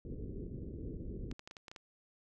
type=low-pass noise; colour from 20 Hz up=pink; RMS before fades=-43 dBFS; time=0.05-1.33 s; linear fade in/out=2 ms; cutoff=450 Hz; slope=48 dB/octave
type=clicks; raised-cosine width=0.2 ms; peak=-31 dBFS; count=8; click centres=1.314 / 1.394 / 1.475 / 1.511 / 1.568 / 1.682 / 1.715 / 1.762 s
effects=none

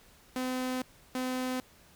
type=tone pair in turn; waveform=sawtooth; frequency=255.4 / 255.4 Hz; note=C4 / C4; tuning=-42 / -42 cents; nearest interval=unison; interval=0 cents; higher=neither; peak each=-27 dBFS; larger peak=neither; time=0.36-0.82 / 1.15-1.6 s; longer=first; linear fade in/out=2 ms; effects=pink hiss -59 dBFS RMS until 1.95 s

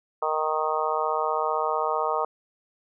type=harmonic tone; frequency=155.56 Hz; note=D#3; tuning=in tune; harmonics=3 / 4 / 5 / 6 / 7 / 8; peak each=-30 / -30 / -30 / -30 / -30 / -30 dBFS; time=0.22-2.25 s; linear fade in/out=5 ms; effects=none

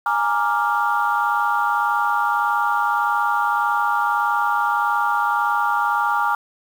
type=chord; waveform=sine; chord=Bb dominant seventh; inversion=third; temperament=equal; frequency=830.6 / 932.3 / 1174.7 / 1396.9 Hz; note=Ab5 / Bb5 / D6 / F6; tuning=0 / 0 / 0 / 0 cents; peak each=-22 dBFS; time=0.06-6.35 s; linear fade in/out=2 ms; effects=tanh soft clip ceiling -8 dBFS + 7-bit

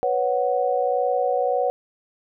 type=chord; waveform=sine; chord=B suspended second; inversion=none; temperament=just; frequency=493.9 / 555.6 / 740.8 Hz; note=B4 / C#5 / F#5; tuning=0 / +4 / +2 cents; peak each=-23 / -24 / -23 dBFS; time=0.03-1.7 s; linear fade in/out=0 ms; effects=none

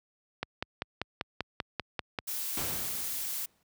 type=click train; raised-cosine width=0.3 ms; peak=-15 dBFS; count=10; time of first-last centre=0.43-2.188 s; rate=5.12 Hz
type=noise; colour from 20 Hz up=blue; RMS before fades=-35 dBFS; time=2.27-3.46 s; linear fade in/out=10 ms
type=noise with exponential decay; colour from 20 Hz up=pink; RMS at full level=-34 dBFS; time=2.57-3.63 s; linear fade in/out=2 ms; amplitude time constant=230 ms
effects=high-pass 60 Hz 12 dB/octave

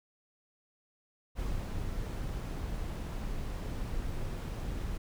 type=noise with ADSR envelope; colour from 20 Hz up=brown; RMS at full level=-34 dBFS; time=1.35-4.98 s; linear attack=46 ms; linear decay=280 ms; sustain=-2 dB; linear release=11 ms; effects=none

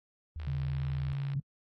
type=tone with vibrato; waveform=sine; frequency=76 Hz; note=D#2; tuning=40 cents flat; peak=-36 dBFS; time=0.36-1.13 s; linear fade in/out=0 ms; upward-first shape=sine; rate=6.8 Hz; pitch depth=56 cents each way
type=click train; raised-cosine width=0.3 ms; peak=-33 dBFS; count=57; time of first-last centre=0.4-1.335 s; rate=59.9 Hz
type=tone; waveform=sine; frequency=138.59 Hz; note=C#3; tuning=in tune; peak=-31 dBFS; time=0.47-1.4 s; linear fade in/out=5 ms
effects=AAC 32 kbps

